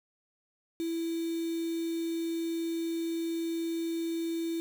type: tone with quantisation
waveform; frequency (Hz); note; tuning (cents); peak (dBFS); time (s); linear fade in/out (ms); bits
sine; 331.5; E4; +10; -30; 0.8-4.6; 0; 7
effects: none